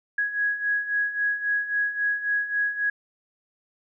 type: beating tone pair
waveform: sine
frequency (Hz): 1661.2 / 1664.9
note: G#6 / G#6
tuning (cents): 0 / +4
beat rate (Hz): 3.7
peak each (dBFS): -29 / -24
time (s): 0.18-2.9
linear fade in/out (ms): 5
effects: none